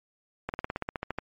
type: slowing click train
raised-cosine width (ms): 0.5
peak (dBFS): -16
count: 12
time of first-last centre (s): 0.49-1.186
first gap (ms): 49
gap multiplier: 1.05
effects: MP3 48 kbps